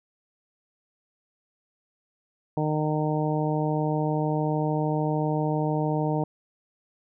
harmonic tone, 153.1 Hz, D#3, 28 cents flat, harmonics 1 / 2 / 3 / 4 / 5 / 6, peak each -26 / -29 / -31 / -32 / -33 / -34 dBFS, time 2.57-6.24 s, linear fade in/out 2 ms, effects none

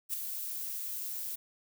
violet noise with ADSR envelope, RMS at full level -31 dBFS, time 0.09-1.36 s, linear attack 47 ms, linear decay 4 ms, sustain -7 dB, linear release 11 ms, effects none

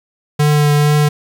square tone with vibrato, 148 Hz, D3, 14 cents sharp, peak -10 dBFS, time 0.39-1.09 s, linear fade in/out 10 ms, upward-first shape triangle, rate 2.2 Hz, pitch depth 16 cents each way, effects 8-bit

